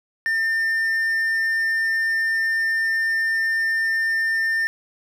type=tone; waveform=triangle; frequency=1802 Hz; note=A6; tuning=41 cents sharp; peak=-17 dBFS; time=0.26-4.67 s; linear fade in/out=0 ms; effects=none